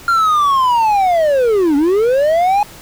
triangle linear two-way sweep, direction down then up, 1396.9 to 275.4 to 841 Hz, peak -8 dBFS, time 0.08-2.63 s, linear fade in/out 2 ms, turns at 1.76 s, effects pink hiss -37 dBFS RMS until 2.81 s

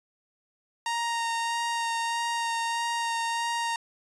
sawtooth tone with vibrato, 929 Hz, A#5, 6 cents flat, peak -23 dBFS, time 0.86-3.76 s, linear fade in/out 2 ms, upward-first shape sine, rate 1.6 Hz, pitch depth 12 cents each way, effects resampled to 22050 Hz

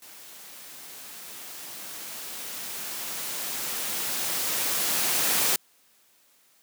white noise with level ramp, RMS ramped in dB -47 to -23 dBFS, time 0.02-5.56 s, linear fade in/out 2 ms, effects white hiss -62 dBFS RMS until 6.62 s + high-pass 150 Hz 12 dB/octave

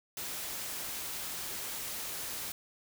white noise, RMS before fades -39 dBFS, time 0.17-2.52 s, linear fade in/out 2 ms, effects none

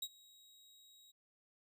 sawtooth tone with ADSR envelope, 3811 Hz, A#7, 38 cents sharp, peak -34 dBFS, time 0.02-1.12 s, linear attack 6 ms, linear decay 52 ms, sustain -24 dB, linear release 17 ms, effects none

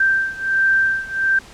sine beating tone pair, 1568 / 1569.4 Hz, G6 / G6, 0 / +2 cents, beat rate 1.4 Hz, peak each -17 / -19 dBFS, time 0-1.39 s, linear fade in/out 5 ms, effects pink hiss -42 dBFS RMS until 1.53 s + low-pass 8000 Hz 12 dB/octave

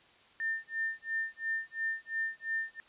sine tone with tremolo, 1800 Hz, A6, 39 cents sharp, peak -29 dBFS, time 0.4-2.8 s, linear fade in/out 0 ms, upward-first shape sine, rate 2.9 Hz, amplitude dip 100%, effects white hiss -61 dBFS RMS until 2.88 s + resampled to 8000 Hz

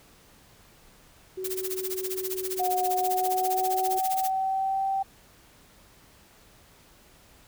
sine tone, 374.9 Hz, F#4, 23 cents sharp, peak -31 dBFS, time 1.37-3.99 s, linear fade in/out 10 ms
blue noise with tremolo, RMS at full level -31 dBFS, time 1.44-4.3 s, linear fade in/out 5 ms, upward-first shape sine, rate 15 Hz, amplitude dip 95%
sine tone with pitch glide, 729 to 776.8 Hz, F#5 to G5, -26 to -16 cents, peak -24 dBFS, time 2.59-5.03 s, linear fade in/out 10 ms, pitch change +110 cents, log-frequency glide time 2.88-4.85 s
effects pink hiss -56 dBFS RMS until 7.47 s

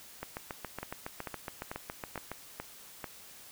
two click trains, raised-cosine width 0.5 ms, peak -22 / -22 dBFS, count 16 / 6, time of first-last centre 0.23-2.316 / 0.83-3.042 s, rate 7.19 / 2.26 Hz, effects white hiss -52 dBFS RMS until 3.51 s

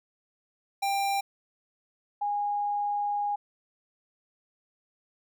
square / sine tone pair in turn, 792 / 821.1 Hz, G5 / G#5, +18 / -20 cents, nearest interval minor second, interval 62 cents, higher second, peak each -26 dBFS, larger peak neither, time 0.82-1.21 / 2.21-3.36 s, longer second, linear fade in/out 10 ms, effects none

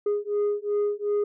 sine beating tone pair, 411.4 / 414.1 Hz, G#4 / G#4, -16 / -5 cents, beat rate 2.7 Hz, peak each -24 dBFS, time 0.06-1.24 s, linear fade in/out 5 ms, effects tanh soft clip ceiling -20 dBFS

